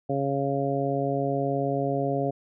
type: harmonic tone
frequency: 138.59 Hz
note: C#3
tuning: in tune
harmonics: 1 / 2 / 3 / 4 / 5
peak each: -30 / -30 / -30 / -30 / -30 dBFS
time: 0.09-2.31 s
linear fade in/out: 10 ms
effects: none